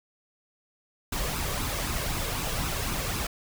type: noise with flanger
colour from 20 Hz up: pink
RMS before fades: -30 dBFS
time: 1.12-3.27 s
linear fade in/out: 5 ms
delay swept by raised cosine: 0.77 to 1.87 ms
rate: 3.9 Hz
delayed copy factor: +0.5
effects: none